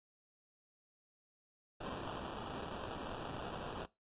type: noise with sample-and-hold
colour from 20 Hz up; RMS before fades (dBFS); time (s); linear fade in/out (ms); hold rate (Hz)
blue; -44; 1.8-3.86; 10; 2100
effects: noise-tail reverb RT60 0.2 s tail -19 dB re dry + resampled to 8000 Hz